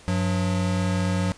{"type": "tone pair together", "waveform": "square", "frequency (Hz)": [96.15, 181.5], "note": ["G2", "F#3"], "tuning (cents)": [-33, -33], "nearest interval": "major seventh", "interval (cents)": 1100, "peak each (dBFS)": -25, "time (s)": [0.08, 1.32], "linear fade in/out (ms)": 0, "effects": ["pink hiss -49 dBFS RMS until 1.37 s", "resampled to 22050 Hz"]}